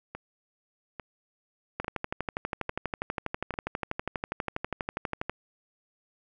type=two click trains; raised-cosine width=0.5 ms; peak=-22 / -15 dBFS; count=5 / 44; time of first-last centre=0.15-3.54 / 1.8-5.296 s; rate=1.18 / 12.3 Hz; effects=none

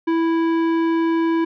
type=tone with tanh clipping; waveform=triangle; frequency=329.6 Hz; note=E4; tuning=in tune; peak=-18 dBFS; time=0.07-1.45 s; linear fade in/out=10 ms; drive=18 dB; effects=none

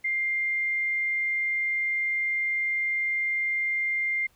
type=tone; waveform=sine; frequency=2100 Hz; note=C7; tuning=6 cents sharp; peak=-24 dBFS; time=0.04-4.27 s; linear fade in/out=10 ms; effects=pink hiss -64 dBFS RMS until 4.35 s

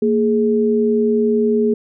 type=tone pair together; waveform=sine; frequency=230.3 / 419.5 Hz; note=A#3 / G#4; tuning=-21 / +17 cents; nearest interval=minor seventh; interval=1038 cents; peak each=-16 / -15 dBFS; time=0.02-1.74 s; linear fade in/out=5 ms; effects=none

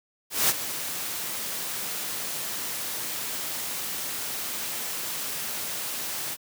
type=noise with ADSR envelope; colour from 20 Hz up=white; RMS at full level=-20 dBFS; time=0.3-6.37 s; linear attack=190 ms; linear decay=36 ms; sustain=-12 dB; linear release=41 ms; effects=high-pass 100 Hz 12 dB/octave

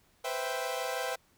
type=chord; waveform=sawtooth; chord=C major seventh; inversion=third; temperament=equal with one note detuned; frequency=497.3 / 523.3 / 659.3 / 784 Hz; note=B4 / C5 / E5 / G5; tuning=+12 / 0 / 0 / 0 cents; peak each=-34 dBFS; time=0.24-1.16 s; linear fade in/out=10 ms; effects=pink hiss -67 dBFS RMS until 1.37 s

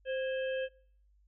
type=harmonic tone with a mistuned harmonic; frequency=523.3 Hz; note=C5; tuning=in tune; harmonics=1 / 3 / 5 / 6; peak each=-32 / -42 / -46 / -48 dBFS; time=0.05-0.69 s; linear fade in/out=50 ms; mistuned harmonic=3; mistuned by=+80 cents; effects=noise-tail reverb RT60 0.6 s tail -25 dB re dry + added 50 Hz sine -63 dBFS peak until 1.27 s

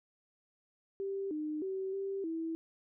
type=tone with pitch steps; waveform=sine; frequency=391.9 / 305.1 / 382.2 / 391.2 / 326.1 Hz; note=G4 / D#4 / G4 / G4 / E4; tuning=0 / -34 / -44 / -4 / -19 cents; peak=-34 dBFS; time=1-2.55 s; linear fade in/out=0 ms; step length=310 ms; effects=none

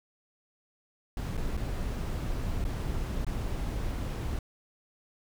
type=noise with dropouts; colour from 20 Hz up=brown; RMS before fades=-32 dBFS; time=1.17-4.39 s; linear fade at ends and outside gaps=2 ms; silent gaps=1.37-1.375 / 1.569-1.574 / 2.642-2.65 / 3.247-3.266 s; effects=none

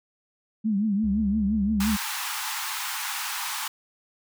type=tone with vibrato; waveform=sine; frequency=207.9 Hz; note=G#3; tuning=2 cents sharp; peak=-21 dBFS; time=0.64-1.97 s; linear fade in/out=20 ms; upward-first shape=triangle; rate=5.8 Hz; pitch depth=140 cents each way
type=tone; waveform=triangle; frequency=69.4 Hz; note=C#2; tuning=3 cents sharp; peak=-30 dBFS; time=1.03-1.97 s; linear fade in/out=20 ms
type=high-pass noise; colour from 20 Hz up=pink; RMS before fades=-31 dBFS; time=1.8-3.68 s; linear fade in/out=5 ms; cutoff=800 Hz; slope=96 dB/octave
effects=none

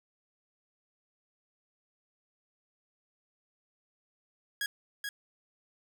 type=tone with echo; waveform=sawtooth; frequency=1654 Hz; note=G#6; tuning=8 cents flat; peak=-27 dBFS; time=4.61-4.66 s; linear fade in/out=2 ms; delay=430 ms; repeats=1; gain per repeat=-4 dB; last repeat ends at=5.09 s; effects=none

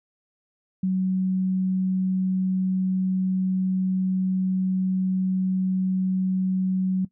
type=tone; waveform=sine; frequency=187.1 Hz; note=F#3; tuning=20 cents sharp; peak=-20 dBFS; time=0.83-7.05 s; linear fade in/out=5 ms; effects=noise-tail reverb RT60 0.1 s tail -18 dB re dry

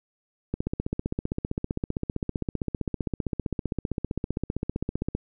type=click train; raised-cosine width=3 ms; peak=-14 dBFS; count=72; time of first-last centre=0.54-5.15 s; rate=15.4 Hz; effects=none

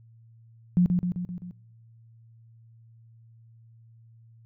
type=tone with echo; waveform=sine; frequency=178 Hz; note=F3; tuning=33 cents sharp; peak=-16 dBFS; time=0.77-0.86 s; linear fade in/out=0 ms; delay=130 ms; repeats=5; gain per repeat=-4 dB; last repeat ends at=1.51 s; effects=noise-tail reverb RT60 1.0 s tail -25 dB re dry + added 114 Hz sine -51 dBFS peak until 4.45 s

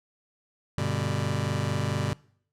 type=chord; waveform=sawtooth; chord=G major; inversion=none; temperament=just; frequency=98 / 122.5 / 147 Hz; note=G2 / B2 / D3; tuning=0 / -14 / +2 cents; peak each=-26 dBFS; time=0.78-2.13 s; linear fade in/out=0 ms; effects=noise-tail reverb RT60 0.6 s tail -23 dB re dry + low-pass 9000 Hz 12 dB/octave

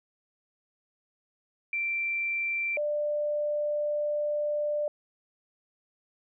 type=tone pair in turn; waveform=sine; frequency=2351 / 593.2 Hz; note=D7 / D5; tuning=+1 / +17 cents; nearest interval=2 octaves; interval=2384 cents; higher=first; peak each=-27 / -26 dBFS; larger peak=second; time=1.73-2.77 / 2.77-4.88 s; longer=second; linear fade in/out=2 ms; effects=none

